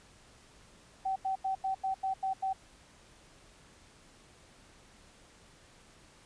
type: tone bursts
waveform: sine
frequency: 767 Hz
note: G5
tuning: 38 cents flat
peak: -29 dBFS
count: 8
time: 1.05-2.532 s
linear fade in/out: 10 ms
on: 110 ms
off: 86 ms
effects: pink hiss -59 dBFS RMS until 6.25 s + resampled to 22050 Hz